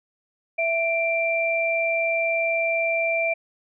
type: tone pair together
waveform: sine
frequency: 662 / 2359 Hz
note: E5 / D7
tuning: +7 / +7 cents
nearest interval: octave + minor seventh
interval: 2200 cents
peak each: -23 dBFS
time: 0.58-3.34 s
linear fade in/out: 10 ms
effects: none